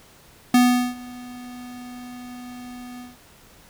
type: tone with ADSR envelope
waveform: square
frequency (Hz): 246.9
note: B3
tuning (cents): 0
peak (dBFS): -12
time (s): 0.54-3.17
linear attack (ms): 4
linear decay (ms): 400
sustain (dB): -24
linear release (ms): 160
effects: pink hiss -51 dBFS RMS until 3.69 s